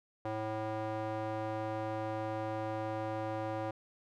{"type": "tone with band-pass filter", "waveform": "square", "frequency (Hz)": 109.2, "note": "A2", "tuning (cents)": -13, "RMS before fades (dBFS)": -37, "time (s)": [0.25, 3.71], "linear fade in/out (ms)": 5, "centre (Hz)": 670, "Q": 1.4, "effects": []}